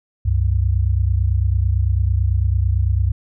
sine tone pair together, 67.11 / 96.1 Hz, C2 / G2, +45 / -34 cents, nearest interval tritone, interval 621 cents, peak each -17 dBFS, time 0.25-3.12 s, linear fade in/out 10 ms, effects none

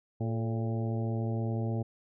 harmonic tone with a mistuned harmonic, 113.8 Hz, A#2, 41 cents flat, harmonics 1 / 2 / 3 / 4 / 5 / 6 / 7, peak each -30 / -36 / -40 / -42 / -44 / -46 / -47 dBFS, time 0.2-1.83 s, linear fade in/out 10 ms, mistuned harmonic 4, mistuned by -65 cents, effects none

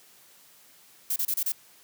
violet noise bursts, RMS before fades -27 dBFS, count 5, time 1.1-1.521 s, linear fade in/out 5 ms, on 61 ms, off 29 ms, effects white hiss -56 dBFS RMS until 1.83 s + high-pass 100 Hz 12 dB/octave

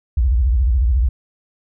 sine tone with vibrato, 61.74 Hz, B1, in tune, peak -12 dBFS, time 0.17-1.09 s, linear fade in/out 5 ms, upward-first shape sine, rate 14 Hz, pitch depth 280 cents each way, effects none

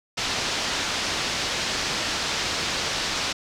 white low-pass noise, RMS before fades -27 dBFS, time 0.17-3.33 s, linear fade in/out 10 ms, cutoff 5700 Hz, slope 24 dB/octave, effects none

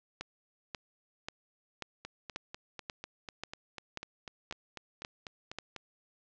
two click trains, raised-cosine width 0.2 ms, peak -24 / -20 dBFS, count 16 / 11, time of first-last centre 2.05-5.763 / 0.21-5.586 s, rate 4.04 / 1.86 Hz, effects low-pass 6000 Hz 12 dB/octave

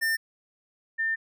square / sine tone pair in turn, 1800 / 1800 Hz, A6 / A6, +39 / +39 cents, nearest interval unison, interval 0 cents, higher neither, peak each -24 dBFS, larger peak neither, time 0.01-0.17 / 0.98-1.16 s, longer second, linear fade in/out 20 ms, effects none

